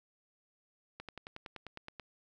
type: slowing click train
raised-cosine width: 0.3 ms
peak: -28 dBFS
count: 11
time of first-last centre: 1-1.997 s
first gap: 87 ms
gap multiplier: 1.03
effects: none